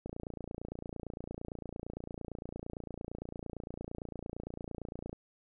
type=click train; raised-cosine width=2 ms; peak=-27 dBFS; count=147; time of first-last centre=0.06-5.129 s; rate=28.8 Hz; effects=none